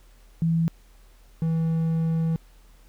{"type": "tone pair in turn", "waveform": ["sine", "triangle"], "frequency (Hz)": [164.81, 162.82], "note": ["E3", "E3"], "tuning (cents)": [0, -21], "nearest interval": "unison", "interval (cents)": 21, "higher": "first", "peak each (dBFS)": -19, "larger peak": "neither", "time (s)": [[0.42, 0.68], [1.42, 2.36]], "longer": "second", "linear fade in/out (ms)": 0, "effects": ["added 40 Hz sine -50 dBFS peak until 2.88 s", "pink hiss -60 dBFS RMS until 2.88 s"]}